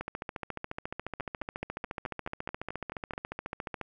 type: two click trains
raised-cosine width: 0.5 ms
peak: -20 / -22 dBFS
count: 55 / 10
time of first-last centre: 0.01-3.813 / 1.2-3.135 s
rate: 14.2 / 4.65 Hz
effects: none